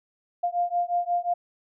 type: beating tone pair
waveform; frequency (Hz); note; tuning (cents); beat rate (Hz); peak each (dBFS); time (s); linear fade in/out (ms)
sine; 698.5 / 704.1; F5 / F5; 0 / +14; 5.6; -26 / -26; 0.43-1.34; 10
effects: none